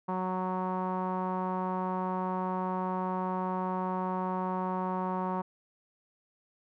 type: tone with low-pass filter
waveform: sawtooth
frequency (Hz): 185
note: F#3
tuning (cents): 0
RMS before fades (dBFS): -32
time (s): 0.08-5.42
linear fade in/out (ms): 10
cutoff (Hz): 1000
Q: 5.6
effects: none